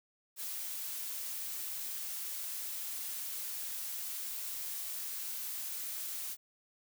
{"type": "noise", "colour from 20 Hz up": "blue", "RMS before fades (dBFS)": -40, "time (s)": [0.36, 6.37], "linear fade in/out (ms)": 50, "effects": []}